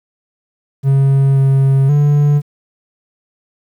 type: tone with pitch steps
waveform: triangle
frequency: 136.7 / 135.6 / 145.9 Hz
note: C#3 / C#3 / D3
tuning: -24 / -38 / -11 cents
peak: -6 dBFS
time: 0.83-2.42 s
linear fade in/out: 50 ms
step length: 530 ms
effects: 8-bit